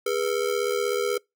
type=ring-modulated tone; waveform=square; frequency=447.7 Hz; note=A4; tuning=30 cents sharp; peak=-21 dBFS; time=0.06-1.18 s; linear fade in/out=5 ms; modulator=38.1 Hz; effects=noise-tail reverb RT60 0.2 s tail -26 dB re dry